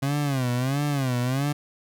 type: tone with vibrato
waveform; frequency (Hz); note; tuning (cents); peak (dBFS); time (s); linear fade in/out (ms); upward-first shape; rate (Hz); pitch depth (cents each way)
30% pulse; 134; C3; +42; -20; 0.02-1.53; 10; sine; 1.5; 160
effects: none